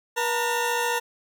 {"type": "tone pair together", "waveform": "20% pulse", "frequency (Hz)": [480.5, 907], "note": ["B4", "A#5"], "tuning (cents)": [-48, -48], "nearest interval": "major seventh", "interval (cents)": 1100, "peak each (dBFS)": -21, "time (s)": [0.16, 1], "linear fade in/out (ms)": 20, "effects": []}